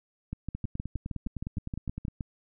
two click trains, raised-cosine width 5 ms, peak -22 / -21 dBFS, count 16 / 13, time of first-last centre 0.55-2.082 / 0.33-2.208 s, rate 9.79 / 6.39 Hz, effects none

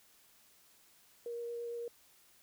sine tone with vibrato, 471.9 Hz, A#4, 21 cents sharp, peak -38 dBFS, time 1.26-1.88 s, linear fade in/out 2 ms, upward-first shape triangle, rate 8.8 Hz, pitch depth 10 cents each way, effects white hiss -65 dBFS RMS until 2.42 s

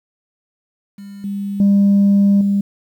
sine tone with level steps, 200 Hz, G3, 35 cents sharp, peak -31 / -20 / -7 / -12 dBFS, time 0.98-2.61 s, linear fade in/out 5 ms, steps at 1.24 / 1.6 / 2.41 s, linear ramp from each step 2 ms, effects tanh soft clip ceiling -7 dBFS + 8-bit

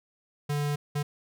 square tone bursts at uneven times, 145.9 Hz, D3, 11 cents flat, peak -27 dBFS, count 2, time 0.49-0.76 / 0.95-1.03 s, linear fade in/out 10 ms, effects none

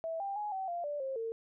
sine tone with pitch steps, 654 / 792 / 836 / 765 / 693 / 585 / 534 / 453.6 Hz, E5 / G5 / G#5 / G5 / F5 / D5 / C5 / A#4, -14 / +18 / +11 / -42 / -14 / -7 / +35 / -47 cents, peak -34 dBFS, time 0.04-1.32 s, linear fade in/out 0 ms, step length 160 ms, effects none

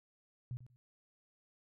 sine tone with echo, 123.47 Hz, B2, in tune, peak -38 dBFS, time 0.51-0.57 s, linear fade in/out 0 ms, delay 95 ms, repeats 2, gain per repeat -13 dB, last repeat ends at 0.76 s, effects none

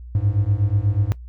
triangle beating tone pair, 97.7 / 105.9 Hz, G2 / G#2, -5 / +34 cents, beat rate 8.2 Hz, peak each -18 dBFS, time 0.15-1.12 s, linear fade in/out 0 ms, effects noise-tail reverb RT60 0.1 s tail -19 dB re dry + added 60 Hz sine -34 dBFS peak until 1.28 s

